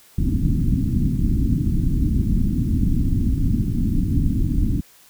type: low-pass noise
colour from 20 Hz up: pink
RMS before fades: -19 dBFS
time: 0.18-4.81 s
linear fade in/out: 5 ms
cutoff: 290 Hz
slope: 48 dB/octave
effects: white hiss -51 dBFS RMS until 5.09 s